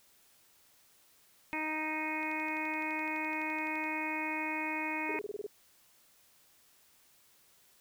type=harmonic tone; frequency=311.1 Hz; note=D#4; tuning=in tune; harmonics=1 / 2 / 3 / 4 / 5 / 6 / 7 / 8; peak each=-39 / -46 / -39 / -50 / -49 / -44 / -39 / -39 dBFS; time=1.53-5.19 s; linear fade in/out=0 ms
type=click train; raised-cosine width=0.2 ms; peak=-36 dBFS; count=20; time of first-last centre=2.23-3.84 s; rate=11.8 Hz
type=tone bursts; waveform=sine; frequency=412.8 Hz; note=G#4; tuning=10 cents flat; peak=-35 dBFS; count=8; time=5.09-5.465 s; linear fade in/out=2 ms; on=25 ms; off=25 ms
effects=white hiss -65 dBFS RMS until 7.8 s